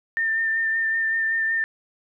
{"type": "tone with vibrato", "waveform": "sine", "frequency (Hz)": 1800, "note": "A6", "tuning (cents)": 39, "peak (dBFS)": -20, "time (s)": [0.17, 1.64], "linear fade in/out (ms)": 0, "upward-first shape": "sine", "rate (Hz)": 5.3, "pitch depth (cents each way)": 19, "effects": []}